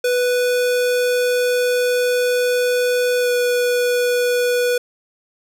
square tone with pitch glide, 493.9 to 489.9 Hz, B4 to B4, 0 to -14 cents, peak -16 dBFS, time 0.04-4.78 s, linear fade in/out 5 ms, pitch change -14 cents, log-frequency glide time 3.2-3.29 s, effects none

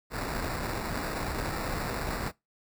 pink noise with sample-and-hold, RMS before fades -33 dBFS, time 0.1-2.32 s, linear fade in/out 50 ms, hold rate 3150 Hz, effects noise-tail reverb RT60 0.2 s tail -22 dB re dry

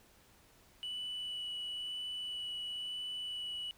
sine tone with vibrato, 2960 Hz, F#7, in tune, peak -36 dBFS, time 0.83-3.71 s, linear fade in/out 0 ms, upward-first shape sine, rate 1 Hz, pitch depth 10 cents each way, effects tanh soft clip ceiling -36 dBFS + pink hiss -64 dBFS RMS until 3.77 s

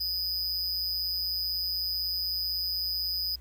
square tone with amplitude modulation, 4978 Hz, D#8, in tune, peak -26 dBFS, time 0-3.36 s, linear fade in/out 10 ms, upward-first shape sine, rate 178 Hz, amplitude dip 65%, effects added 64 Hz sine -45 dBFS peak until 3.4 s + pink hiss -62 dBFS RMS until 3.4 s

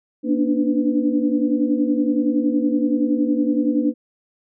sine tone cluster, 236.9 / 286.6 / 297.3 / 501 Hz, A#3 / D4 / D4 / B4, +28 / -42 / +21 / +25 cents, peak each -22 / -21 / -20 / -28 dBFS, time 0.23-3.94 s, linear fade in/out 50 ms, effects none

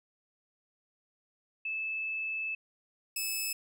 sine / 10% pulse tone pair in turn, 2618 / 2603 Hz, E7 / E7, -13 / -22 cents, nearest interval unison, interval 9 cents, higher first, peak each -32 / -23 dBFS, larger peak second, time 1.65-2.55 / 3.16-3.53 s, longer first, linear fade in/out 5 ms, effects none

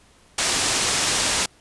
white low-pass noise, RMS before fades -22 dBFS, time 0.38-1.46 s, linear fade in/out 5 ms, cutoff 8700 Hz, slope 24 dB/octave, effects pink hiss -55 dBFS RMS until 1.6 s + resampled to 24000 Hz

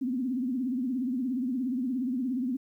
sine tone with vibrato, 253.3 Hz, B3, 44 cents sharp, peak -27 dBFS, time 0.01-2.57 s, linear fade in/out 10 ms, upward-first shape triangle, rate 17 Hz, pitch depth 160 cents each way, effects 11-bit

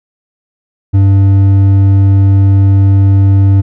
triangle tone with hard clipping, 97.9 Hz, G2, 2 cents flat, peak -5 dBFS, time 0.93-3.62 s, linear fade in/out 20 ms, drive 9 dB, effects none

